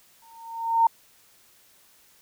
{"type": "tone with exponential growth", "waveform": "sine", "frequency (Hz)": 915, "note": "A#5", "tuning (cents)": -32, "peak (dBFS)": -13, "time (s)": [0.22, 0.87], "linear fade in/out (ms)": 5, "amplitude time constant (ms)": 140, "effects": ["white hiss -58 dBFS RMS until 2.21 s"]}